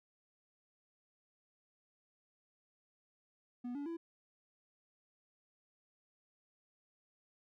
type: tone with pitch steps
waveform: triangle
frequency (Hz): 244.6 / 285.9 / 334.1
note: B3 / D4 / E4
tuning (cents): -16 / -46 / +23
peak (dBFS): -37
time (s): 3.64-3.97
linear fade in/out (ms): 10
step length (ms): 110
effects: none